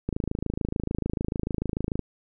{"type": "click train", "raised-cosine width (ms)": 3, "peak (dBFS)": -14, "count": 52, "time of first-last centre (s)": [0.09, 1.993], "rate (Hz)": 26.8, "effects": []}